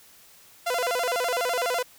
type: tone with vibrato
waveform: sawtooth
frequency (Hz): 587.3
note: D5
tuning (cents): 0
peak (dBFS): -20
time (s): 0.66-1.83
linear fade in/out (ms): 10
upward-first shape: square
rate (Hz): 12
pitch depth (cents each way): 280
effects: white hiss -53 dBFS RMS until 1.98 s